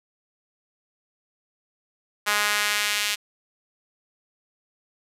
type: tone with high-pass filter sweep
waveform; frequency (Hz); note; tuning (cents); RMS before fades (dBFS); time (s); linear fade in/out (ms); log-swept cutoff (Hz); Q
sawtooth; 207.7; G#3; 0; -24; 2.26-3.16; 20; 1300 to 2700; 1.2
effects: resampled to 32000 Hz + 7-bit